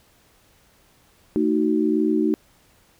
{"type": "chord", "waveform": "sine", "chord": "D# diminished", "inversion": "second", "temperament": "just", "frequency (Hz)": [224, 311.1, 373.4], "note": ["A3", "D#4", "F#4"], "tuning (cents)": [31, 0, 16], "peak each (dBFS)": [-23, -20, -23], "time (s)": [1.36, 2.34], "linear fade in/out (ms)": 0, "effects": ["pink hiss -58 dBFS RMS until 2.99 s"]}